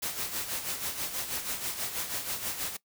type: noise with tremolo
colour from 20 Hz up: white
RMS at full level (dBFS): -32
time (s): 0.02-2.77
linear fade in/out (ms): 10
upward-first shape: sine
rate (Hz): 6.2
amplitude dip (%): 60
effects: noise-tail reverb RT60 0.1 s tail -20 dB re dry